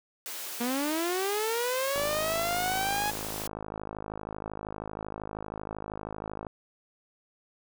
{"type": "high-pass noise", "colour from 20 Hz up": "white", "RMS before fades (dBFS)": -38, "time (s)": [0.26, 3.47], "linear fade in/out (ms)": 0, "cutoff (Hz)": 300, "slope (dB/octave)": 24}
{"type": "linear sweep", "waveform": "sawtooth", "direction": "up", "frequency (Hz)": [233.1, 843], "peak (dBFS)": -24, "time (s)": [0.6, 3.11], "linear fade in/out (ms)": 10}
{"type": "click train", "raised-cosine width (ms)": 1, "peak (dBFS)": -22, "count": 239, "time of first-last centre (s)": [1.96, 6.468], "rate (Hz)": 52.8}
{"effects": []}